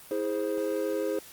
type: chord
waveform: triangle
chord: E augmented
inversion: none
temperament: equal with one note detuned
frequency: 324.2 / 415.3 / 523.3 Hz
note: E4 / G#4 / B#4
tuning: -29 / 0 / 0 cents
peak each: -31 / -29 / -29 dBFS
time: 0.11-1.19 s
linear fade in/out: 2 ms
effects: white hiss -49 dBFS RMS until 1.32 s + Opus 32 kbps